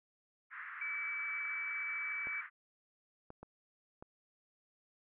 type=band-pass noise; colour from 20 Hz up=white; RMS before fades=-47 dBFS; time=0.5-2.5 s; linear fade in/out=50 ms; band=1200 to 2000 Hz; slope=48 dB/octave
type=tone; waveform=sine; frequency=2300 Hz; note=D7; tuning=37 cents flat; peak=-37 dBFS; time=0.81-2.41 s; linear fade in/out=5 ms
type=clicks; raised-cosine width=1 ms; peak=-35 dBFS; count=4; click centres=2.271 / 3.304 / 3.43 / 4.025 s
effects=none